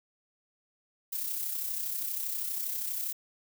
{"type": "noise with amplitude modulation", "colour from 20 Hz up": "violet", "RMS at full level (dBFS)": -32, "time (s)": [1.12, 3.13], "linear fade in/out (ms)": 10, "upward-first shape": "sine", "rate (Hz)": 32.5, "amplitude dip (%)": 45, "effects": []}